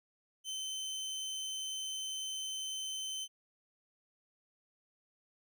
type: tone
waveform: 25% pulse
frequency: 3074 Hz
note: G7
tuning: 35 cents flat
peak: -34 dBFS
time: 0.44-3.28 s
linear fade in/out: 50 ms
effects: none